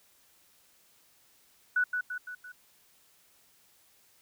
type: tone with echo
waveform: sine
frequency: 1480 Hz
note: F#6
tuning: in tune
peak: -23 dBFS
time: 1.76-1.84 s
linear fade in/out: 5 ms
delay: 170 ms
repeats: 4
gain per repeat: -5 dB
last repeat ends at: 2.52 s
effects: white hiss -64 dBFS RMS until 4.21 s